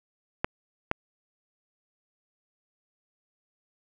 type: clicks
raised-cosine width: 0.5 ms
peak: -9 dBFS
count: 2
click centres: 0.445 / 0.914 s
effects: none